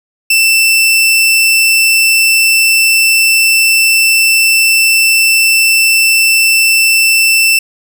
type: tone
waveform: sawtooth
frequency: 2668 Hz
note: E7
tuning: 20 cents sharp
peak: -3 dBFS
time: 0.3-7.59 s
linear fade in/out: 5 ms
effects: none

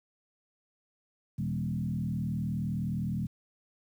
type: tone with frequency modulation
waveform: sine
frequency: 164.81 Hz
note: E3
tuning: in tune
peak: -29 dBFS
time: 1.38-3.27 s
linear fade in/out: 10 ms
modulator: 39.6 Hz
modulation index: 1.5
effects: 10-bit

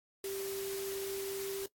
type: tone in noise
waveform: sine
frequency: 391 Hz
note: G4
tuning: 4 cents flat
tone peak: -37 dBFS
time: 0.24-1.66 s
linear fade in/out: 2 ms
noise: white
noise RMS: -44 dBFS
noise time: 0.24-1.66 s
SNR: +4 dB
effects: noise-tail reverb RT60 0.1 s tail -20 dB re dry + AAC 64 kbps

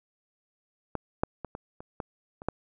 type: clicks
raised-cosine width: 1 ms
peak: -16 / -10 / -21 / -23 / -28 / -19 / -28 / -13 dBFS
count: 8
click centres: 0.953 / 1.235 / 1.447 / 1.551 / 1.805 / 2.002 / 2.419 / 2.486 s
effects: none

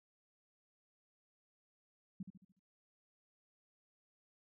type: tone with echo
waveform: sine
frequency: 189.1 Hz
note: F#3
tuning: 38 cents sharp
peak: -40 dBFS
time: 2.2-2.23 s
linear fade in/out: 5 ms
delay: 73 ms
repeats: 5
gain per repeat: -7 dB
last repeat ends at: 2.595 s
effects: none

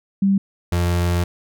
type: tone pair in turn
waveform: sine / 35% pulse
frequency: 196 / 87.31 Hz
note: G3 / F2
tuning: 0 / 0 cents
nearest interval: octave + major second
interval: 1400 cents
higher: first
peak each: -13 / -15 dBFS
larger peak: first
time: 0.22-0.38 / 0.72-1.24 s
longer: second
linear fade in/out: 5 ms
effects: none

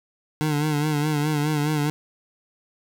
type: tone with vibrato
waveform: 25% pulse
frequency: 150.1 Hz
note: D3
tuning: 38 cents sharp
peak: -17 dBFS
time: 0.41-1.9 s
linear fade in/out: 0 ms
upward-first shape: sine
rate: 4.8 Hz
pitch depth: 57 cents each way
effects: none

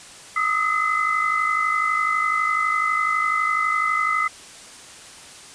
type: tone cluster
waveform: sine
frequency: 1233 / 1285 / 2041 Hz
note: D#6 / E6 / C7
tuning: -16 / -45 / -44 cents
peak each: -23 dBFS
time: 0.36-4.28 s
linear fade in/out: 5 ms
effects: white hiss -42 dBFS RMS until 5.54 s + resampled to 22050 Hz

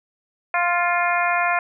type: harmonic tone with a mistuned harmonic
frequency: 349.2 Hz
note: F4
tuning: in tune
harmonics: 2 / 3 / 4 / 5 / 6 / 7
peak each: -22 / -24 / -25 / -26 / -27 / -27 dBFS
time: 0.54-1.59 s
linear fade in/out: 2 ms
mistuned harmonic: 6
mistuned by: +20 cents
effects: none

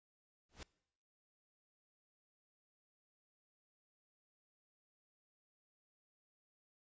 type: noise with exponential growth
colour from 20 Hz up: pink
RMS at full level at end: -44 dBFS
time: 0.49-0.63 s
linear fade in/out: 2 ms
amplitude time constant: 30 ms
effects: noise-tail reverb RT60 0.8 s tail -23 dB re dry + resampled to 16000 Hz

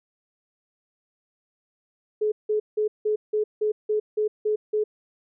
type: tone bursts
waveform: sine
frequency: 426 Hz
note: G#4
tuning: 44 cents sharp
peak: -20 dBFS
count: 10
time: 2.21-4.84 s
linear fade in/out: 10 ms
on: 110 ms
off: 170 ms
effects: none

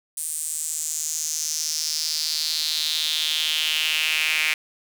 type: tone with high-pass filter sweep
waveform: sawtooth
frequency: 155.56 Hz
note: D#3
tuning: in tune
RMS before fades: -25 dBFS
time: 0.17-4.54 s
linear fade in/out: 5 ms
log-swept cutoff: 9100 to 2300 Hz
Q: 4.4
effects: none

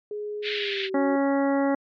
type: tone with pitch glide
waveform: sine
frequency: 417.8 to 372.2 Hz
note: G#4 to F#4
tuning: +10 to +10 cents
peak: -29 dBFS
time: 0.11-1.16 s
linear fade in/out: 2 ms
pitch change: -200 cents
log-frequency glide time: 0.53-1.01 s
type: band-pass noise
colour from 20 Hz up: white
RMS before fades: -30 dBFS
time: 0.42-0.9 s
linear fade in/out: 50 ms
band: 1700 to 3900 Hz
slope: 48 dB/octave
type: harmonic tone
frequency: 277.2 Hz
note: C#4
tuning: in tune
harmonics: 1 / 2 / 3 / 4 / 5 / 6 / 7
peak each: -22 / -25 / -30 / -36 / -37 / -41 / -37 dBFS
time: 0.94-1.75 s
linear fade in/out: 5 ms
effects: MP3 64 kbps

